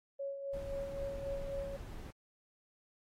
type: tone with tremolo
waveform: sine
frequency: 554.4 Hz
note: C#5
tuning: in tune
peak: -36 dBFS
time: 0.19-1.77 s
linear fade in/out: 10 ms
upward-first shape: sine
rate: 3.8 Hz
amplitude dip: 50%
type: noise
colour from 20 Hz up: brown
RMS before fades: -45 dBFS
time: 0.53-2.11 s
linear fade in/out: 5 ms
effects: AAC 48 kbps